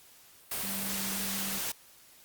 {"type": "tone in noise", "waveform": "sine", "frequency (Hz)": 195.3, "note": "G3", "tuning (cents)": -6, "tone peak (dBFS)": -39, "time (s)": [0.63, 1.59], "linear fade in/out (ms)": 5, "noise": "white", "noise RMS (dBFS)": -34, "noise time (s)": [0.51, 1.72], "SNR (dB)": -8, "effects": ["white hiss -57 dBFS RMS until 2.24 s", "Opus 48 kbps"]}